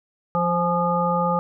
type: harmonic tone with a mistuned harmonic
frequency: 174.6 Hz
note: F3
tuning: in tune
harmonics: 1 / 3 / 5 / 7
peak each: -24 / -24 / -24 / -24 dBFS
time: 0.35-1.39 s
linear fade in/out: 0 ms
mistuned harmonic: 5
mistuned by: -46 cents
effects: none